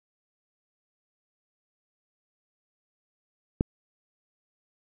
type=click; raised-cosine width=3 ms; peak=-9 dBFS; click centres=3.609 s; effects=none